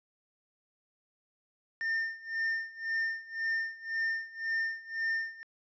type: tone with tremolo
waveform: triangle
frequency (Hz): 1808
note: A6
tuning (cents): +47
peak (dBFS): -26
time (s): 1.81-5.43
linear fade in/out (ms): 0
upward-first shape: sine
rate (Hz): 1.9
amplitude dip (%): 90
effects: resampled to 16000 Hz